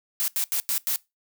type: noise bursts at uneven times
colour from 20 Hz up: blue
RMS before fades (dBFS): -25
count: 5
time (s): 0.2-0.28 / 0.36-0.44 / 0.52-0.6 / 0.69-0.78 / 0.87-0.96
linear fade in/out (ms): 0
effects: noise-tail reverb RT60 0.2 s tail -21 dB re dry